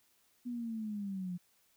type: linear sweep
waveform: sine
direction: down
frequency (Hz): 246.8 to 174.61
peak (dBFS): -36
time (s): 0.45-1.38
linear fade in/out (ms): 20
effects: white hiss -71 dBFS RMS until 1.76 s